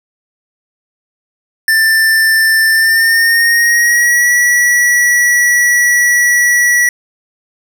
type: tone with pitch glide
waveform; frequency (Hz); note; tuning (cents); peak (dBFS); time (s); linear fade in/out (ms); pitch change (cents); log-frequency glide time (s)
square; 1778 to 1938.9; A6 to B6; +18 to -32; -8; 1.68-6.89; 2; +150; 2.7-4.3
effects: none